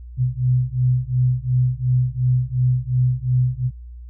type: beating tone pair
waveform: sine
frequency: 124.8 / 127.6 Hz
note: B2 / C3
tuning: +19 / -43 cents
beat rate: 2.8 Hz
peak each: -19 dBFS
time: 0.17-3.71 s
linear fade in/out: 50 ms
effects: added 60 Hz sine -34 dBFS peak until 4.09 s